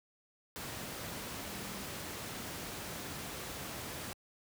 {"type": "tone in noise", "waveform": "sine", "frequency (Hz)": 198.6, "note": "G3", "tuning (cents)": 23, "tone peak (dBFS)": -49, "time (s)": [1.46, 1.83], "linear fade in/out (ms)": 0, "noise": "pink", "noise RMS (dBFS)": -42, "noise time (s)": [0.56, 4.13], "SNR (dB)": -10, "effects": ["high-pass 80 Hz 12 dB/octave"]}